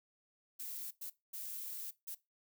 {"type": "noise bursts at uneven times", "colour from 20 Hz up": "violet", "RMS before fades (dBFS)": -44, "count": 4, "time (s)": [[0.59, 0.91], [1.01, 1.1], [1.33, 1.91], [2.07, 2.15]], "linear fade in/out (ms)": 10, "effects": ["noise-tail reverb RT60 0.2 s tail -18 dB re dry"]}